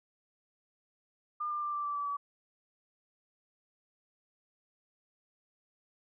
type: tone with pitch steps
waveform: sine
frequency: 1205 / 1194.6 / 1184.3 / 1174.1 / 1164 / 1153.9 / 1144 Hz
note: D6 / D6 / D6 / D6 / D6 / D6 / D6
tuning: +44 / +29 / +14 / -1 / -16 / -31 / -46 cents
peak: -32 dBFS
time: 1.4-2.17 s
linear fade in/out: 10 ms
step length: 110 ms
effects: none